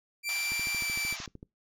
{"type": "tone with pitch glide", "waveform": "sawtooth", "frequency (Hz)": [2349, 2331], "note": ["D7", "D7"], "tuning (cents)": [0, -14], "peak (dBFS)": -27, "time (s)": [0.23, 1.17], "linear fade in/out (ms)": 50, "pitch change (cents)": -14, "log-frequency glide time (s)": [0.76, 0.84]}
{"type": "band-pass noise", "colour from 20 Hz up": "white", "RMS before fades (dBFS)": -42, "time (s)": [0.29, 1.26], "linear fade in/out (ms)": 0, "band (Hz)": [630, 6700], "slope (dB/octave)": 96}
{"type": "click train", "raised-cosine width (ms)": 3, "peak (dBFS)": -31, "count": 13, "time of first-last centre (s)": [0.52, 1.429], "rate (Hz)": 13.2}
{"effects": ["noise-tail reverb RT60 0.2 s tail -24 dB re dry"]}